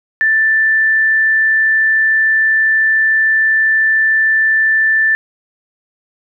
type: tone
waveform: sine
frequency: 1767 Hz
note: A6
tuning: 7 cents sharp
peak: -9 dBFS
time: 0.21-5.15 s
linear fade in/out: 0 ms
effects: none